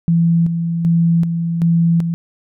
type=tone with tremolo; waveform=sine; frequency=167.8 Hz; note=E3; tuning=31 cents sharp; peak=-10 dBFS; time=0.08-2.14 s; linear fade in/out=0 ms; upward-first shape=square; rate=1.3 Hz; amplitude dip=50%; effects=none